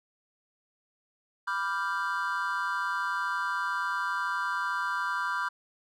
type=chord; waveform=triangle; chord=G dominant seventh; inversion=first; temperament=equal; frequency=987.8 / 1174.7 / 1396.9 / 1568 Hz; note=B5 / D6 / F6 / G6; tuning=0 / 0 / 0 / 0 cents; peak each=-32 dBFS; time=1.47-5.49 s; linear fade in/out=10 ms; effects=none